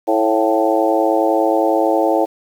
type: harmonic tone with a mistuned harmonic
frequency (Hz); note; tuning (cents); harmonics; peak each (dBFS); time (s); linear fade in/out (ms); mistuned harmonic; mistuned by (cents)
109.6; A2; -6; 3 / 4 / 5 / 6 / 7 / 8; -18 / -21 / -18 / -20 / -20 / -23; 0.07-2.26; 20; 6; +45
effects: 7-bit